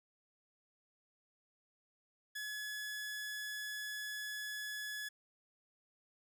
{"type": "tone", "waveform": "sawtooth", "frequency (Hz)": 1700, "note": "G#6", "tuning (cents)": 40, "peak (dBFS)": -37, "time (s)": [2.35, 5.09], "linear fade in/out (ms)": 10, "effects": []}